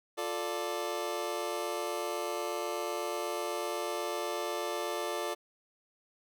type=chord; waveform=25% pulse; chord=D minor; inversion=first; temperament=just; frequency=352.4 / 440.5 / 587.3 Hz; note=F4 / A4 / D5; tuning=+16 / +2 / 0 cents; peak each=-34 / -34 / -33 dBFS; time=0.17-5.35 s; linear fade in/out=20 ms; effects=none